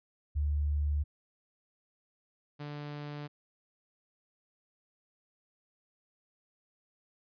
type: tone pair in turn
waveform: sine / sawtooth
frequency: 73.42 / 146.84 Hz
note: D2 / D3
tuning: 0 / 0 cents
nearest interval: octave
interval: 1200 cents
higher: second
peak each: -27 / -35 dBFS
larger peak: first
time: 0.35-1.04 / 2.59-3.28 s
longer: neither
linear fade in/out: 20 ms
effects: resampled to 11025 Hz